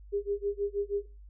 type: tone with tremolo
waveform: sine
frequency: 404.7 Hz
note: G#4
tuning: 45 cents flat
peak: -26 dBFS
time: 0.12-1.06 s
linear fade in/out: 20 ms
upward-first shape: sine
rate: 6.3 Hz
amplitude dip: 100%
effects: noise-tail reverb RT60 0.3 s tail -21 dB re dry + added 50 Hz sine -47 dBFS peak until 1.29 s